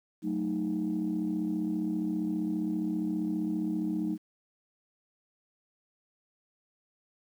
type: chord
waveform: sine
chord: D# diminished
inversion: first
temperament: equal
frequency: 185 / 220 / 311.1 Hz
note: F#3 / A3 / D#4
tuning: 0 / 0 / 0 cents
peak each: -33 / -33 / -30 dBFS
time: 0.22-4.18 s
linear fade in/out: 50 ms
effects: tanh soft clip ceiling -22 dBFS + 10-bit